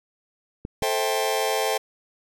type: clicks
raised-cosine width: 3 ms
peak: -18 dBFS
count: 2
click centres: 0.651 / 0.823 s
type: chord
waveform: sawtooth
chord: A minor seventh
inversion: none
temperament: just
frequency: 440 / 528 / 660 / 792 Hz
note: A4 / C5 / E5 / G5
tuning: 0 / +16 / +2 / +18 cents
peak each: -22 / -24 / -25 / -23 dBFS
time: 0.82-1.78 s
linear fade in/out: 10 ms
effects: none